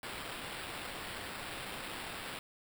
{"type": "noise with sample-and-hold", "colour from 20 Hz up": "blue", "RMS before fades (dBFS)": -43, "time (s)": [0.03, 2.39], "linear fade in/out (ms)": 2, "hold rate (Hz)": 6300, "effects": []}